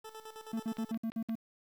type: tone with tremolo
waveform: 20% pulse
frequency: 438.6 Hz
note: A4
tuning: 6 cents flat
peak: -39 dBFS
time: 0.04-0.92 s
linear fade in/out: 10 ms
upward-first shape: square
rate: 9.4 Hz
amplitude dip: 70%
type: tone bursts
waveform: triangle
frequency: 225.4 Hz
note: A3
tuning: 42 cents sharp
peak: -30 dBFS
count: 7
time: 0.53-1.354 s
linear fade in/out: 5 ms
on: 68 ms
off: 58 ms
type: click train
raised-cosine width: 0.3 ms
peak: -32 dBFS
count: 4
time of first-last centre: 0.77-1.294 s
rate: 5.72 Hz
effects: 10-bit